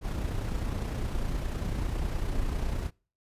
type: noise with amplitude modulation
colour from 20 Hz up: brown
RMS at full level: -29 dBFS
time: 0.01-2.91 s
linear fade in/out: 50 ms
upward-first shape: sine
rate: 29.9 Hz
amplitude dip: 40%
effects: noise-tail reverb RT60 0.4 s tail -26 dB re dry + resampled to 32000 Hz